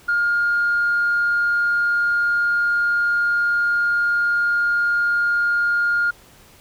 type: tone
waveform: sine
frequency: 1415 Hz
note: F6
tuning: 22 cents sharp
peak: -15 dBFS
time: 0.08-6.11 s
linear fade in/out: 10 ms
effects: tanh soft clip ceiling -12 dBFS + pink hiss -49 dBFS RMS until 6.6 s